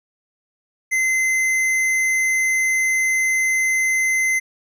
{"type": "tone with hard clipping", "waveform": "sine", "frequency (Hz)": 2060, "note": "C7", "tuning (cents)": -28, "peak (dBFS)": -18, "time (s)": [0.91, 4.4], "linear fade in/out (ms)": 20, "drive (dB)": 12, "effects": []}